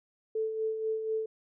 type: tone with tremolo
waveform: sine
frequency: 440 Hz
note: A4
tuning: in tune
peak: -27 dBFS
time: 0.35-1.26 s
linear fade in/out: 5 ms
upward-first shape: sine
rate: 4.1 Hz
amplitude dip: 50%
effects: none